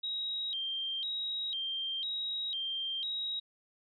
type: tone with vibrato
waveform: sine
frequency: 3477 Hz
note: A7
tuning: 21 cents flat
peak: -33 dBFS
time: 0.03-3.4 s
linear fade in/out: 10 ms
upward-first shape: square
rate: 1 Hz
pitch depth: 160 cents each way
effects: none